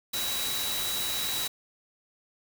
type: tone in noise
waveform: sine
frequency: 3900 Hz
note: B7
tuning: 23 cents flat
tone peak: -32 dBFS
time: 0.13-1.48 s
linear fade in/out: 10 ms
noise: white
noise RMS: -32 dBFS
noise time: 0.13-1.48 s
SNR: -3 dB
effects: none